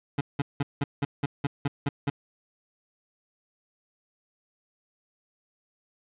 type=tone bursts; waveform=25% pulse; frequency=141.6 Hz; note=C#3; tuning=37 cents sharp; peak=-20 dBFS; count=10; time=0.18-2.1 s; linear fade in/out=5 ms; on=30 ms; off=180 ms; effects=resampled to 8000 Hz + 10-bit